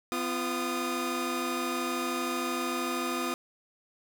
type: tone cluster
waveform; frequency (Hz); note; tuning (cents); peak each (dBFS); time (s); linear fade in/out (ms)
sawtooth; 252.6 / 345.7 / 1230; B3 / F4 / D#6; +39 / -18 / -20; -30; 0.12-3.34; 0
effects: none